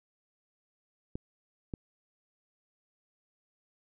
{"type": "clicks", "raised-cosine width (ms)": 3, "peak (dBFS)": -23, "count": 2, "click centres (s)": [1.155, 1.738], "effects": []}